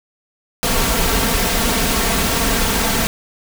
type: noise with comb filter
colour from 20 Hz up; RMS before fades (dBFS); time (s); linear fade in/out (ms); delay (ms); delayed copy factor
pink; -17; 0.63-3.07; 0; 4.4; +0.55
effects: none